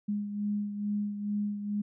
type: beating tone pair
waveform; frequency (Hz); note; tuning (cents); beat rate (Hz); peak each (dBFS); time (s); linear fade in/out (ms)
sine; 206 / 208.3; G#3 / G#3; -14 / +5; 2.3; -30 / -38; 0.08-1.82; 10
effects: none